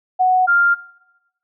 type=tone pair in turn; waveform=sine; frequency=740 / 1396.9 Hz; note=F#5 / F6; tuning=0 / 0 cents; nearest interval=major seventh; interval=1100 cents; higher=second; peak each=-11 dBFS; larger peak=neither; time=0.19-0.47 / 0.47-0.75 s; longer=neither; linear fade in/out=20 ms; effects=noise-tail reverb RT60 1.0 s tail -20 dB re dry